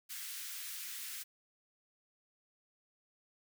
white high-pass noise, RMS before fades -44 dBFS, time 0.09-1.24 s, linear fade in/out 20 ms, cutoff 1500 Hz, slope 24 dB/octave, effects none

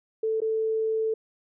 sine tone with dropouts, 441.7 Hz, A4, 7 cents sharp, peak -23 dBFS, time 0.23-1.14 s, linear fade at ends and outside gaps 5 ms, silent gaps 0.404-0.417 s, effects none

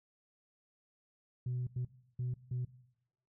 sine tone bursts at uneven times, 124.7 Hz, B2, 17 cents sharp, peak -32 dBFS, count 4, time 1.46-1.67 / 1.76-1.85 / 2.19-2.34 / 2.51-2.65 s, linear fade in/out 5 ms, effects noise-tail reverb RT60 0.8 s tail -19 dB re dry + tanh soft clip ceiling -31 dBFS

